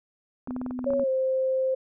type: clicks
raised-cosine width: 1 ms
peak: -23 dBFS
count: 11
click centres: 0.474 / 0.508 / 0.564 / 0.615 / 0.663 / 0.709 / 0.791 / 0.843 / 0.905 / 0.935 / 0.996 s
type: tone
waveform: sine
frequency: 251.8 Hz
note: B3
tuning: 34 cents sharp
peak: -30 dBFS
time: 0.48-1.04 s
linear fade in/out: 5 ms
type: tone with pitch glide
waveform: sine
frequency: 554.4 to 523.9 Hz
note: C#5 to C5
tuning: 0 to +2 cents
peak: -22 dBFS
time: 0.86-1.75 s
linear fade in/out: 10 ms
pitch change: -98 cents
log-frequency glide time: 1.01-1.09 s
effects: none